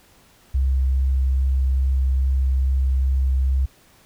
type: tone with vibrato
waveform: sine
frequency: 66 Hz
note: C2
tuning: 16 cents sharp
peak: -16 dBFS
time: 0.54-3.66 s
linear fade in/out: 10 ms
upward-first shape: triangle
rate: 2.4 Hz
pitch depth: 11 cents each way
effects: pink hiss -54 dBFS RMS until 4.05 s